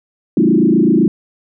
sine tone with frequency modulation, 267.9 Hz, C4, 41 cents sharp, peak -8 dBFS, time 0.37-1.08 s, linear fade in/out 2 ms, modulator 27.8 Hz, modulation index 3.1, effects none

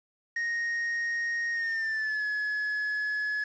triangle tone with pitch glide, 1864.7 to 1700.1 Hz, A#6 to G#6, 0 to +40 cents, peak -26 dBFS, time 0.36-3.44 s, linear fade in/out 5 ms, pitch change -160 cents, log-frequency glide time 1.53-2.24 s, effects resampled to 16000 Hz + 9-bit

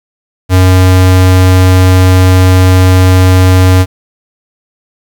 square tone, 92.5 Hz, F#2, in tune, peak -3 dBFS, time 0.49-3.86 s, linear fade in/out 50 ms, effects 7-bit

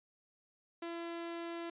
sawtooth tone, 338 Hz, E4, 43 cents sharp, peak -36 dBFS, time 0.82-1.7 s, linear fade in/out 5 ms, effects resampled to 8000 Hz

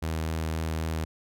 sawtooth tone with vibrato, 80.1 Hz, E2, 49 cents flat, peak -24 dBFS, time 0.02-1.05 s, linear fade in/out 10 ms, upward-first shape sine, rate 3.8 Hz, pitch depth 9 cents each way, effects none

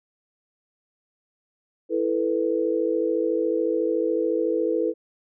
sine chord, E suspended fourth, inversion none, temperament equal, 329.6 / 440 / 493.9 Hz, E4 / A4 / B4, 0 / 0 / 0 cents, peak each -25 dBFS, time 1.89-4.94 s, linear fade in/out 50 ms, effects none

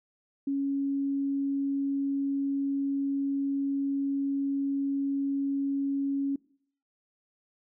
sine tone, 277.2 Hz, C#4, in tune, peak -26 dBFS, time 0.47-6.36 s, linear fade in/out 5 ms, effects noise-tail reverb RT60 0.6 s tail -23 dB re dry

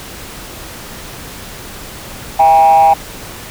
sine tone with frequency modulation, 804 Hz, G5, 44 cents sharp, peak -3 dBFS, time 2.39-2.94 s, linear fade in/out 10 ms, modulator 152 Hz, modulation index 0.52, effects tanh soft clip ceiling -2 dBFS + pink hiss -30 dBFS RMS until 3.5 s

